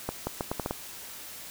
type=accelerating click train; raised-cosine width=1 ms; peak=-15 dBFS; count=7; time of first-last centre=0.09-0.709 s; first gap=180 ms; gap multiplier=0.77; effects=white hiss -43 dBFS RMS until 1.5 s